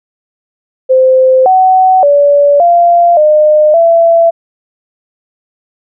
sine tone with pitch steps, 519 / 750 / 574 / 691 / 608 / 670 Hz, C5 / F#5 / D5 / F5 / D#5 / E5, -14 / +23 / -40 / -19 / -40 / +28 cents, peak -3 dBFS, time 0.89-4.31 s, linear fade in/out 20 ms, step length 570 ms, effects none

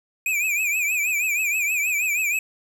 square tone with vibrato, 2446 Hz, D#7, 30 cents flat, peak -21 dBFS, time 0.26-2.39 s, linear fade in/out 2 ms, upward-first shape triangle, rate 6.3 Hz, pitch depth 130 cents each way, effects none

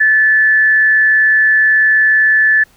sine tone with frequency modulation, 1741 Hz, A6, 19 cents flat, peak -7 dBFS, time 0-2.64 s, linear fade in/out 10 ms, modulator 166 Hz, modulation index 0.23, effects pink hiss -50 dBFS RMS until 2.76 s

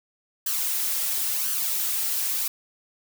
blue noise with flanger, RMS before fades -26 dBFS, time 0.46-2.48 s, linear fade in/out 5 ms, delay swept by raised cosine 0.65 to 3.75 ms, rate 0.96 Hz, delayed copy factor +0.6, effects none

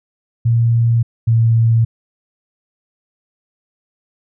sine tone pair in turn, 116.54 / 114.41 Hz, A#2 / A#2, 0 / -32 cents, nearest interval unison, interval 32 cents, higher first, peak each -10 / -9 dBFS, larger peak second, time 0.45-1.03 / 1.27-1.85 s, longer neither, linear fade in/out 10 ms, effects none

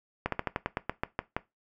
slowing click train, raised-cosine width 0.5 ms, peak -13 dBFS, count 11, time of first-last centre 0.26-1.366 s, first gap 63 ms, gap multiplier 1.12, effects noise-tail reverb RT60 0.2 s tail -18 dB re dry

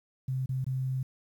sine tone with dropouts, 130.81 Hz, C3, in tune, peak -28 dBFS, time 0.28-1.03 s, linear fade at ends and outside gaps 5 ms, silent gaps 0.46-0.491 / 0.644-0.665 s, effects 10-bit

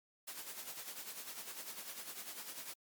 white noise with tremolo, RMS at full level -45 dBFS, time 0.27-2.74 s, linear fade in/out 10 ms, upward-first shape sine, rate 10 Hz, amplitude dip 60%, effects high-pass 200 Hz 12 dB/octave + Opus 48 kbps

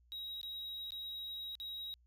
triangle tone with dropouts, 3822 Hz, A#7, 43 cents sharp, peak -40 dBFS, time 0.12-1.94 s, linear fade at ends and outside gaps 0 ms, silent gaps 0.414-0.431 / 0.906-0.92 / 1.553-1.6 s, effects added 60 Hz sine -65 dBFS peak until 2.06 s

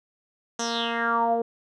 10% pulse tone with low-pass filter sweep, 232.6 Hz, A#3, 4 cents flat, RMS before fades -25 dBFS, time 0.59-1.42 s, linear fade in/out 5 ms, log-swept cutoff 6700 to 510 Hz, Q 5.7, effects none

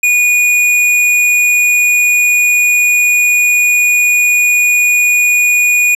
square tone, 2456 Hz, D#7, 23 cents flat, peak -8 dBFS, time 0.03-5.95 s, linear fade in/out 5 ms, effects low-pass 12000 Hz 12 dB/octave

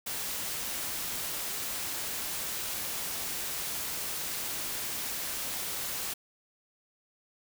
white noise, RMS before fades -35 dBFS, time 0.06-6.14 s, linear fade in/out 10 ms, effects none

